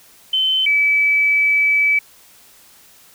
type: tone pair in turn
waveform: sine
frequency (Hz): 3068 / 2298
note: G7 / D7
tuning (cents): -38 / -38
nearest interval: perfect fourth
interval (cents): 500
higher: first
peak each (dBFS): -14 / -12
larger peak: second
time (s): 0.33-0.66 / 0.66-1.99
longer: second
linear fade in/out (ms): 5
effects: white hiss -48 dBFS RMS until 3.14 s